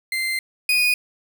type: tone pair in turn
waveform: 35% pulse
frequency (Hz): 2082 / 2476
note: C7 / D#7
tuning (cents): -9 / -9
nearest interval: minor third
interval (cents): 300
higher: second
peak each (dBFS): -20 / -14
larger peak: second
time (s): 0.12-0.39 / 0.69-0.94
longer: first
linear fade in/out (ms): 2
effects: 8-bit